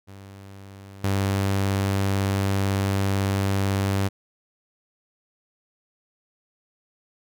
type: tone with level steps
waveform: sawtooth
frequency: 98 Hz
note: G2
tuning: in tune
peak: -37 / -17 dBFS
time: 0.07-4.09 s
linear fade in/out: 20 ms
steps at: 1.04 s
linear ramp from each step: 2 ms
effects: none